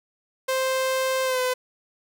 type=tone with pitch glide; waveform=sawtooth; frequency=523.3 to 506.6 Hz; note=C5 to B4; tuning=0 to +44 cents; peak=-18 dBFS; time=0.48-1.54 s; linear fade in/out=10 ms; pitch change=-56 cents; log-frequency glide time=1.24-1.4 s; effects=none